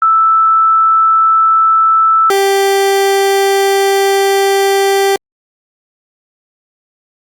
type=tone pair in turn; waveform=sine / 30% pulse; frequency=1318.5 / 393 Hz; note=E6 / G4; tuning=0 / +4 cents; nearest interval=octave + major sixth; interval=2096 cents; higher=first; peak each=-6 dBFS; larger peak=neither; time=0.02-2.3 / 2.3-5.16 s; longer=second; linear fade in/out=2 ms; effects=Opus 32 kbps